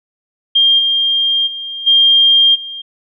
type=tone with level steps; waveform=sine; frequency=3205 Hz; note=G7; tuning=38 cents sharp; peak=-7 / -11 / -22 / -6 / -24 dBFS; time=0.55-2.82 s; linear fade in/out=10 ms; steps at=0.78 / 1.46 / 1.86 / 2.54 s; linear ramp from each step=20 ms; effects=none